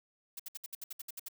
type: noise bursts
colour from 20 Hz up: blue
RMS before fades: -42 dBFS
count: 11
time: 0.37-1.285 s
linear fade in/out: 5 ms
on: 25 ms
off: 64 ms
effects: none